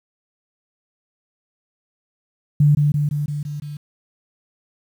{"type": "tone with echo", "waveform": "sine", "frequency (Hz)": 146.9, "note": "D3", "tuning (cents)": 1, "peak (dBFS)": -10, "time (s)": [2.6, 2.75], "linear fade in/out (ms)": 5, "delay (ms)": 170, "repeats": 6, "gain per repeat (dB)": -3, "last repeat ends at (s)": 3.77, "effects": ["8-bit"]}